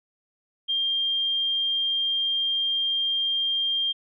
sine tone, 3197 Hz, G7, 33 cents sharp, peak -22 dBFS, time 0.68-3.93 s, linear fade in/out 20 ms, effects none

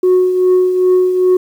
sine tone with tremolo, 366.8 Hz, F#4, 15 cents flat, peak -4 dBFS, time 0.03-1.37 s, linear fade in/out 5 ms, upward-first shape triangle, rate 2.5 Hz, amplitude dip 60%, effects tanh soft clip ceiling -5 dBFS + 7-bit

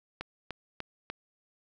click train, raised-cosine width 0.3 ms, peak -20 dBFS, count 4, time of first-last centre 0.21-1.1 s, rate 3.37 Hz, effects none

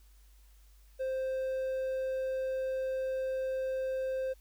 triangle tone, 524 Hz, C5, 2 cents sharp, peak -29 dBFS, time 0.99-4.34 s, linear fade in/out 20 ms, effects added 50 Hz sine -56 dBFS peak until 4.4 s + white hiss -68 dBFS RMS until 4.4 s

